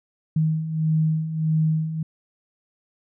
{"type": "beating tone pair", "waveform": "sine", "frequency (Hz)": [156.5, 158.1], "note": ["D#3", "D#3"], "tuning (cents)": [10, 28], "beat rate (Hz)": 1.6, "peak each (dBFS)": [-26, -20], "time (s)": [0.36, 2.03], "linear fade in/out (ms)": 5, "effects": []}